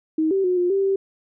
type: tone with pitch steps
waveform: sine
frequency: 315.5 / 387.4 / 363.2 / 355 / 391.6 / 389.3 Hz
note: D#4 / G4 / F#4 / F4 / G4 / G4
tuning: +24 / -20 / -32 / +28 / -2 / -12 cents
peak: -17 dBFS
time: 0.18-0.96 s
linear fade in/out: 5 ms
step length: 130 ms
effects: none